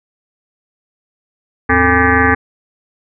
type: tone with frequency modulation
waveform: sine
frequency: 994 Hz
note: B5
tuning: 11 cents sharp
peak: -8 dBFS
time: 1.69-2.35 s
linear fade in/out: 10 ms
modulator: 183 Hz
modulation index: 5.2
effects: none